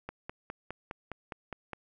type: click train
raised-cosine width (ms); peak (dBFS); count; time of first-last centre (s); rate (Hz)
0.5; -23; 9; 0.09-1.733; 4.87
effects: none